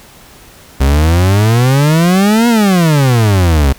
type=exponential two-way sweep; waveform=40% pulse; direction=up then down; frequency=65.41 to 241.4 to 65.41 Hz; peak=-6 dBFS; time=0.8-3.73 s; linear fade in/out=10 ms; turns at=2.48 s; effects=pink hiss -39 dBFS RMS until 3.78 s